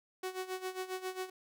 sawtooth tone with tremolo, 372.5 Hz, F#4, 12 cents sharp, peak -31 dBFS, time 0.23-1.3 s, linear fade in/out 5 ms, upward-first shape sine, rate 7.4 Hz, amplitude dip 80%, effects none

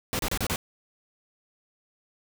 pink noise bursts, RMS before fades -28 dBFS, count 5, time 0.13-0.559 s, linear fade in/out 0 ms, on 61 ms, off 31 ms, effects none

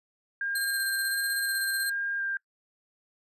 sine tone with vibrato, 1600 Hz, G6, 35 cents sharp, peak -28 dBFS, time 0.41-2.37 s, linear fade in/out 2 ms, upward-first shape square, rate 1.4 Hz, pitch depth 10 cents each way
15% pulse tone with tremolo, 4179 Hz, C8, 3 cents flat, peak -23 dBFS, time 0.55-1.9 s, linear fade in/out 5 ms, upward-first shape square, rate 16 Hz, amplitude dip 35%
effects noise-tail reverb RT60 0.1 s tail -23 dB re dry + resampled to 32000 Hz

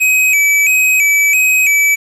square tone with vibrato, 2411 Hz, D7, 45 cents sharp, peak -9 dBFS, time 0-1.96 s, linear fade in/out 20 ms, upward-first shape square, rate 1.5 Hz, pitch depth 82 cents each way, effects resampled to 32000 Hz + 7-bit

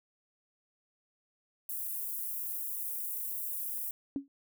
white high-pass noise, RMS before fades -37 dBFS, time 1.69-3.91 s, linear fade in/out 2 ms, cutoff 11000 Hz, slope 24 dB/octave
sine tone with exponential decay, 277.2 Hz, C#4, in tune, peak -27 dBFS, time 4.16-4.28 s, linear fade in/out 1 ms, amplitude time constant 25 ms
effects none

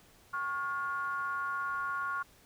triangle ring-modulated tone, 158.4 Hz, D#3, 31 cents sharp, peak -27 dBFS, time 0.33-2.23 s, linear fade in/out 10 ms, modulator 1260 Hz, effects pink hiss -61 dBFS RMS until 2.45 s

